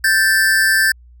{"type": "tone pair together", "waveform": "square", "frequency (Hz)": [1567.6, 1758], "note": ["G6", "A6"], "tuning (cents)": [0, -2], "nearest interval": "major second", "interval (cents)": 198, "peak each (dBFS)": -15, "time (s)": [0.04, 0.92], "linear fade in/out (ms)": 5, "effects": ["added 60 Hz sine -41 dBFS peak until 1.2 s"]}